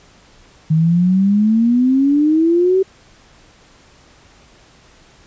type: exponential sweep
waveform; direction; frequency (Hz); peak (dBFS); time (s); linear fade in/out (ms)
sine; up; 155 to 387; -10; 0.7-2.83; 10
effects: pink hiss -48 dBFS RMS until 5.26 s + resampled to 16000 Hz